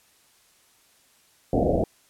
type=low-pass noise; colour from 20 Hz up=white; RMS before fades=-22 dBFS; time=1.53-1.84 s; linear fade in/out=2 ms; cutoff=730 Hz; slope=96 dB/octave; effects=white hiss -60 dBFS RMS until 2.09 s + low-pass 12000 Hz 12 dB/octave